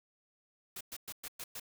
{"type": "noise bursts", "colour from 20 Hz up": "white", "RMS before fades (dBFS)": -43, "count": 6, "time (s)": [0.76, 1.598], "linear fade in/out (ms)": 5, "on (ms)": 48, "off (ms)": 110, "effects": []}